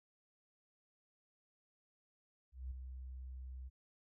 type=tone with ADSR envelope; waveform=sine; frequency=64.3 Hz; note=C2; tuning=30 cents flat; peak=-39 dBFS; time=2.52-3.7 s; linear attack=190 ms; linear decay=9 ms; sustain=-6 dB; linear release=28 ms; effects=none